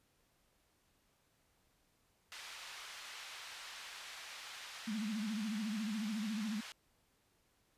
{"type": "band-pass noise", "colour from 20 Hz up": "white", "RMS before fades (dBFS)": -50, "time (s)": [2.32, 6.72], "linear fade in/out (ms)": 0, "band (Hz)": [950, 4100], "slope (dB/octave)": 12}
{"type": "tone with vibrato", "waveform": "sine", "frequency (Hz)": 214.3, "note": "A3", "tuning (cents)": -45, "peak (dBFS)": -36, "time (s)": [4.87, 6.61], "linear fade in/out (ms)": 10, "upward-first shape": "sine", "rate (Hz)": 14, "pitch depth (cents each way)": 110}
{"effects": ["pink hiss -75 dBFS RMS until 7.77 s", "resampled to 32000 Hz"]}